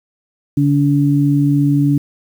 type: tone pair together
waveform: sine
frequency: 143.1 / 286.2 Hz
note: D3 / D4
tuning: -45 / -45 cents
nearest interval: octave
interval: 1200 cents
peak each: -13 dBFS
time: 0.57-1.98 s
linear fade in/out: 5 ms
effects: 7-bit